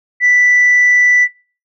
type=tone; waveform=sine; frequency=1975.5 Hz; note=B6; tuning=in tune; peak=-6 dBFS; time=0.2-1.28 s; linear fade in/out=50 ms; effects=noise-tail reverb RT60 0.4 s tail -22 dB re dry + tanh soft clip ceiling -4 dBFS